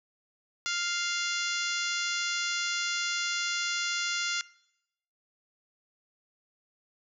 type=harmonic tone with a mistuned harmonic; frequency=698.5 Hz; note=F5; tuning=in tune; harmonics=2 / 3 / 4 / 5 / 6 / 7 / 8 / 9 / 10; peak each=-34 / -36 / -37 / -38 / -39 / -39 / -40 / -41 / -41 dBFS; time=0.66-4.41 s; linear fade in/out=0 ms; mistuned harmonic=5; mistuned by=-25 cents; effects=noise-tail reverb RT60 0.8 s tail -21 dB re dry